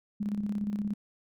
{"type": "tone with tremolo", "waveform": "sine", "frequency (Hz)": 206.3, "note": "G#3", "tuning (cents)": -11, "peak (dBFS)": -27, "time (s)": [0.2, 0.94], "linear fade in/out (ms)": 10, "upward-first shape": "square", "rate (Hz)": 17, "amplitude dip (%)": 50, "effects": []}